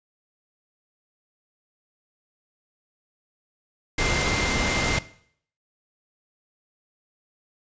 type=tone in noise; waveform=sine; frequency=2093 Hz; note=C7; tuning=in tune; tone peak=-27 dBFS; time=3.98-4.99 s; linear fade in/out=5 ms; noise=pink; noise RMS=-24 dBFS; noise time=3.98-4.99 s; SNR=-6 dB; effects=noise-tail reverb RT60 0.6 s tail -17 dB re dry + resampled to 16000 Hz